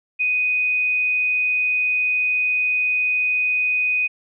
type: tone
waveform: sine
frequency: 2493 Hz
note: D#7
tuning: 3 cents sharp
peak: -17 dBFS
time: 0.19-4.08 s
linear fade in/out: 20 ms
effects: none